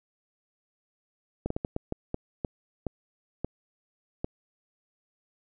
slowing click train, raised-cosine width 2 ms, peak -16 dBFS, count 11, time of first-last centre 1.46-4.245 s, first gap 44 ms, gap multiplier 1.38, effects none

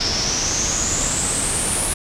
pink noise with low-pass filter sweep, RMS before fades -21 dBFS, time 0-1.94 s, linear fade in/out 10 ms, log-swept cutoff 5200 to 10000 Hz, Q 10, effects none

